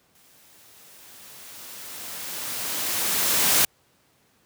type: noise with exponential growth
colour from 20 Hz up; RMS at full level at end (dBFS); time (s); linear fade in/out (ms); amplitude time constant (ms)
white; -18; 0.15-3.65; 2; 760
effects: pink hiss -63 dBFS RMS until 4.45 s + high-pass 100 Hz 12 dB/octave